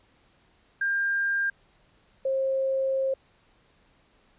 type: tone pair in turn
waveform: sine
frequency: 1600 / 533.9 Hz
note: G6 / C5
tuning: +35 / +35 cents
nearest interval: octave + perfect fifth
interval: 1900 cents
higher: first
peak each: -23 dBFS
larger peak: neither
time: 0.81-1.5 / 2.25-3.14 s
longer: second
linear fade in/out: 5 ms
effects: pink hiss -63 dBFS RMS until 4.38 s + resampled to 8000 Hz